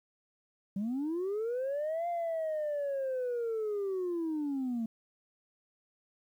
sine linear two-way sweep, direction up then down, 188.2 to 698.5 to 220.9 Hz, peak -29 dBFS, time 0.76-4.86 s, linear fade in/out 5 ms, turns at 2.08 s, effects tanh soft clip ceiling -29 dBFS + 11-bit

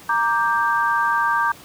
sine chord, G minor, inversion first, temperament equal with one note detuned, 932.3 / 1174.7 / 1578 Hz, Bb5 / D6 / G6, 0 / 0 / +11 cents, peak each -21 dBFS, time 0.09-1.52 s, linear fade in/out 5 ms, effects pink hiss -43 dBFS RMS until 1.64 s + high-pass 100 Hz 12 dB/octave

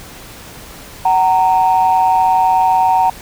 sine tone pair together, 751.9 / 924 Hz, F#5 / A#5, +28 / -16 cents, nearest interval major third, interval 356 cents, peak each -11 dBFS, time 1.05-3.1 s, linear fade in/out 5 ms, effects tanh soft clip ceiling -3 dBFS + pink hiss -35 dBFS RMS until 3.21 s

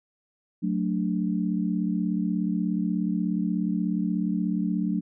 sine chord, D major, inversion first, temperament just, 183.54 / 220.2 / 293.7 Hz, F#3 / A3 / D4, -14 / +2 / 0 cents, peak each -26 / -28 / -30 dBFS, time 0.62-5.01 s, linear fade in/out 20 ms, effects none

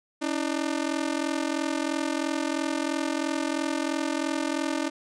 sawtooth ring-modulated tone, 300.4 Hz, D4, 39 cents sharp, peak -19 dBFS, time 0.21-4.9 s, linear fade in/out 20 ms, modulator 21.5 Hz, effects resampled to 22050 Hz

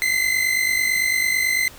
40% pulse tone pair together, 2032 / 2081 Hz, B6 / C7, +49 / -10 cents, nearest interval unison, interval 41 cents, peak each -20 dBFS, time 0.02-1.68 s, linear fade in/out 0 ms, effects pink hiss -43 dBFS RMS until 1.78 s

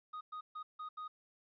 triangle tone bursts at uneven times, 1244.5 Hz, D#6, in tune, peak -40 dBFS, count 5, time 0.13-0.21 / 0.32-0.41 / 0.55-0.63 / 0.79-0.89 / 0.97-1.08 s, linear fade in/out 10 ms, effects resampled to 11025 Hz + 13-bit

